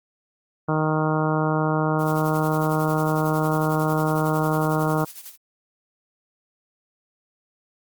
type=harmonic tone; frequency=155.56 Hz; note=D#3; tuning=in tune; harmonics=1 / 2 / 3 / 4 / 5 / 6 / 7 / 8 / 9; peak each=-23 / -26 / -28 / -29 / -30 / -31 / -31 / -32 / -33 dBFS; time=0.68-5.05 s; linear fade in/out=10 ms
type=noise with tremolo; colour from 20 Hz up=blue; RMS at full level=-37 dBFS; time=1.98-5.37 s; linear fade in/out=50 ms; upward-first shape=sine; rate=11 Hz; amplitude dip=75%
effects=Opus 32 kbps